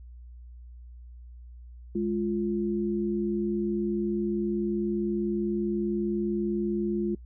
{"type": "tone pair together", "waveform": "sine", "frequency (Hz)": [207.7, 347.6], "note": ["G#3", "F4"], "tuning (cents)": [0, -8], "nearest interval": "major sixth", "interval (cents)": 892, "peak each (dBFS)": -28, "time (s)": [1.95, 7.15], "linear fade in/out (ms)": 5, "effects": ["noise-tail reverb RT60 0.1 s tail -23 dB re dry", "added 60 Hz sine -43 dBFS peak until 7.25 s"]}